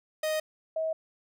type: tone pair in turn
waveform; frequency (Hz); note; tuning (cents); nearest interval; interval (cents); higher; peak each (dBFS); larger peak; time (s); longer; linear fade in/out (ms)
45% pulse / sine; 622.3 / 639.8; D#5 / D#5; 0 / +48; unison; 48; second; -27; neither; 0.23-0.4 / 0.76-0.93; neither; 5
effects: none